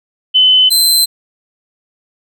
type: tone pair in turn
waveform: sine / sawtooth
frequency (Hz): 3031 / 4091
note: F#7 / C8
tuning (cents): +41 / -40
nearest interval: perfect fourth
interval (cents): 519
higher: second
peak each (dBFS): -5 / -5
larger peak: neither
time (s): 0.34-0.7 / 0.7-1.06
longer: neither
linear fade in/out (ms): 20
effects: none